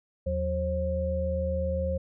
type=tone cluster; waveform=sine; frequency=78.2 / 180.8 / 535 Hz; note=D#2 / F#3 / C5; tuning=+9 / -40 / +38 cents; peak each=-29 / -35 / -29 dBFS; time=0.26-1.98 s; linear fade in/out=10 ms; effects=none